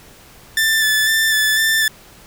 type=tone with vibrato; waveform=sawtooth; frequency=1760 Hz; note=A6; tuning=in tune; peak=-10 dBFS; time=0.57-1.88 s; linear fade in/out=2 ms; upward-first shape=square; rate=2 Hz; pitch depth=18 cents each way; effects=pink hiss -44 dBFS RMS until 2.26 s